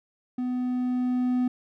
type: tone with level ramp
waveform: triangle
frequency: 250 Hz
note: B3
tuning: 21 cents sharp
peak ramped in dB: -24 to -19 dBFS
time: 0.38-1.48 s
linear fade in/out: 5 ms
effects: none